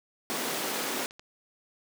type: high-pass noise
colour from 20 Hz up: pink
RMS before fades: -32 dBFS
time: 0.3-1.06 s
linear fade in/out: 0 ms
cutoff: 230 Hz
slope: 24 dB/octave
type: clicks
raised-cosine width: 0.2 ms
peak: -30 dBFS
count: 2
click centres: 1.109 / 1.195 s
effects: none